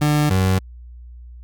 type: tone pair in turn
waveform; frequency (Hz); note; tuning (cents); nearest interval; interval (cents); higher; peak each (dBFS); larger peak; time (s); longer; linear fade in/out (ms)
30% pulse; 149.1 / 94.1; D3 / F#2; +27 / +30; minor sixth; 797; first; -12; neither; 0.01-0.3 / 0.3-0.59; neither; 10
effects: added 60 Hz sine -36 dBFS peak until 1.43 s